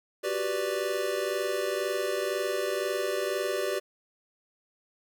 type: chord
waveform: square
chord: G major seventh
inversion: third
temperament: equal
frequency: 370 / 392 / 493.9 / 587.3 Hz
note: F#4 / G4 / B4 / D5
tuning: 0 / 0 / 0 / 0 cents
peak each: -36 / -33 / -35 / -33 dBFS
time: 0.23-3.8 s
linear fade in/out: 20 ms
effects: none